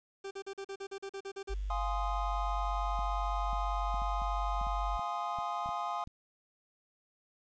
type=tone bursts; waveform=40% pulse; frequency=392 Hz; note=G4; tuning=in tune; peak=-38 dBFS; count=12; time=0.24-1.543 s; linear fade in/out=10 ms; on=71 ms; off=41 ms
type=tone; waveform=sine; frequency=49 Hz; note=G1; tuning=in tune; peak=-33 dBFS; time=1.49-4.98 s; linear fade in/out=20 ms
type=chord; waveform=triangle; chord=F minor seventh; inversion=none; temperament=equal with one note detuned; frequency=698.5 / 830.6 / 1041.7 / 1244.5 Hz; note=F5 / Ab5 / C6 / Eb6; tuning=0 / 0 / -8 / 0 cents; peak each=-37 dBFS; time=1.7-6.04 s; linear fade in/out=2 ms
type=clicks; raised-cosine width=5 ms; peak=-36 dBFS; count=12; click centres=2.99 / 3.532 / 3.943 / 4.02 / 4.219 / 4.614 / 4.669 / 4.994 / 5.387 / 5.66 / 5.69 / 6.074 s
effects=resampled to 16000 Hz + 10-bit